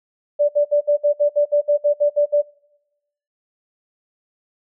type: tone bursts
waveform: sine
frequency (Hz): 585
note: D5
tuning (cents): -7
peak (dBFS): -12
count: 13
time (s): 0.39-2.422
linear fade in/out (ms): 20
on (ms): 100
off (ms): 61
effects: noise-tail reverb RT60 0.9 s tail -24 dB re dry